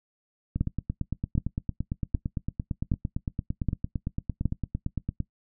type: two click trains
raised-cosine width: 5 ms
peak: -12 / -16 dBFS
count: 6 / 42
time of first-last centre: 0.61-4.456 / 0.56-5.203 s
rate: 1.3 / 8.83 Hz
effects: noise-tail reverb RT60 0.1 s tail -19 dB re dry